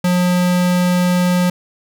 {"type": "tone", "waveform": "square", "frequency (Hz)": 179.1, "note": "F3", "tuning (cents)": 44, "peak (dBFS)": -13, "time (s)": [0.04, 1.5], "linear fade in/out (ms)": 5, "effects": []}